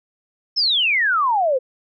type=exponential sweep; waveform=sine; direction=down; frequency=5400 to 491.4 Hz; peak=-15 dBFS; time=0.56-1.59 s; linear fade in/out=20 ms; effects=none